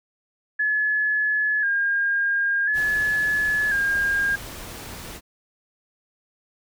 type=tone with vibrato; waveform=sine; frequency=1661.2 Hz; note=G#6; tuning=in tune; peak=-19 dBFS; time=0.59-4.36 s; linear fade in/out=10 ms; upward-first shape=square; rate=0.48 Hz; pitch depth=49 cents each way
type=noise; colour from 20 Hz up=pink; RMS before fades=-37 dBFS; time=2.73-5.21 s; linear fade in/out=50 ms
effects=none